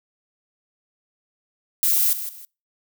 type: noise with echo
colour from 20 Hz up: violet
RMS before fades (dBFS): -19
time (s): 1.83-2.13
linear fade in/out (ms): 0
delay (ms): 160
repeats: 2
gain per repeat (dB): -11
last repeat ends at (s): 2.45
effects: noise-tail reverb RT60 0.3 s tail -26 dB re dry